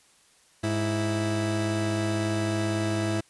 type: tone pair together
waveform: 30% pulse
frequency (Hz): 103.82 / 329.6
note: G#2 / E4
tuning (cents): 0 / 0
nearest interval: octave + minor sixth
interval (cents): 2000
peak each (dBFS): -25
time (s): 0.63-3.21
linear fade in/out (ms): 10
effects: white hiss -60 dBFS RMS until 3.29 s + resampled to 24000 Hz